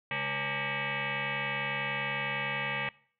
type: tone with frequency modulation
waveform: sine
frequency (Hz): 138.59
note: C#3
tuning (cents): 0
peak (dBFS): -30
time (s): 0.11-2.89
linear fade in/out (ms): 2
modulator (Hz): 348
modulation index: 7.6
effects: noise-tail reverb RT60 0.5 s tail -22 dB re dry